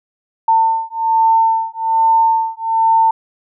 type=beating tone pair; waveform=sine; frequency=899 / 900.2 Hz; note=A5 / A5; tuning=+37 / +39 cents; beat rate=1.2 Hz; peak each=-14 dBFS; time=0.48-3.11 s; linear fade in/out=5 ms; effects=none